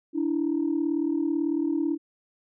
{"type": "tone pair together", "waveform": "sine", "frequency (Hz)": [291.4, 329.5], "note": ["D4", "E4"], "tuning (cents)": [-13, -1], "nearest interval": "major second", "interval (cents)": 212, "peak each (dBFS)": -25, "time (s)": [0.13, 1.98], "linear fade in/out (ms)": 50, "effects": ["tanh soft clip ceiling -17 dBFS"]}